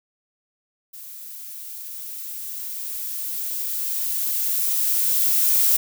violet noise with level ramp, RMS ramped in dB -39 to -17 dBFS, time 0.93-5.77 s, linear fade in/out 10 ms, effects none

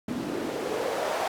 white noise with band-pass filter sweep, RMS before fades -30 dBFS, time 0.08-1.28 s, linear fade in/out 5 ms, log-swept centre 240 to 730 Hz, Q 2.6, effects none

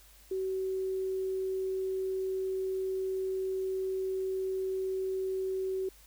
sine tone, 379 Hz, F#4, 42 cents sharp, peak -30 dBFS, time 0.31-5.89 s, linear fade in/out 5 ms, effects added 50 Hz sine -58 dBFS peak until 6.06 s + white hiss -59 dBFS RMS until 6.06 s

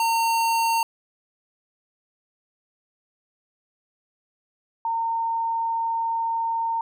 square / sine tone pair in turn, 914 / 914 Hz, A#5 / A#5, -34 / -34 cents, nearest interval unison, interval 0 cents, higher neither, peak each -20 / -22 dBFS, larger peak first, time 0-0.83 / 4.85-6.81 s, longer second, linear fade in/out 2 ms, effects none

